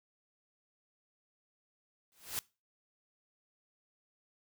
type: noise with exponential growth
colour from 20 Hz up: white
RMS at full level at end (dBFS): -33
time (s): 2.12-2.39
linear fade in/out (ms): 0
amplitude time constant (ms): 57
effects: noise-tail reverb RT60 0.3 s tail -23 dB re dry